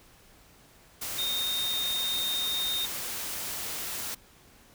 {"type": "tone in noise", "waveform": "sine", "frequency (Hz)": 3685, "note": "A#7", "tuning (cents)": -21, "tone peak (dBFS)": -28, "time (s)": [1.18, 2.86], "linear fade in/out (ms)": 10, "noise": "white", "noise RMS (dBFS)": -35, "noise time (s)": [1.01, 4.15], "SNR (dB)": 4, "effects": ["pink hiss -57 dBFS RMS until 4.74 s"]}